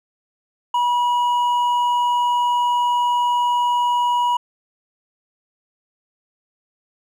triangle tone with hard clipping, 970 Hz, B5, 31 cents flat, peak -17 dBFS, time 0.74-4.37 s, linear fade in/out 5 ms, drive 8 dB, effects none

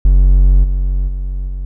triangle tone with level steps, 46.25 Hz, F#1, in tune, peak -3 / -10 / -15 / -17 dBFS, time 0.05-1.65 s, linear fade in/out 0 ms, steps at 0.63 / 1.07 / 1.47 s, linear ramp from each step 20 ms, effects none

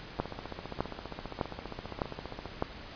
two click trains, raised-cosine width 1 ms, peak -14 / -24 dBFS, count 5 / 35, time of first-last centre 0.2-2.624 / 0.19-2.457 s, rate 1.65 / 15 Hz, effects pink hiss -46 dBFS RMS until 2.95 s + resampled to 11025 Hz

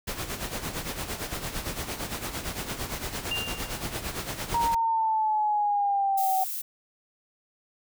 pink noise with tremolo, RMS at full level -31 dBFS, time 0.07-4.75 s, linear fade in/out 10 ms, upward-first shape sine, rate 8.8 Hz, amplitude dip 65%
sine tone with exponential decay, 2794 Hz, F7, in tune, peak -25 dBFS, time 3.31-3.96 s, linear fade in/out 5 ms, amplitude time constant 140 ms
sine exponential sweep, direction down, 941 to 755 Hz, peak -22 dBFS, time 4.54-6.44 s, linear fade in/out 5 ms
violet noise, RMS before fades -33 dBFS, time 6.17-6.62 s, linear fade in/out 10 ms
effects none

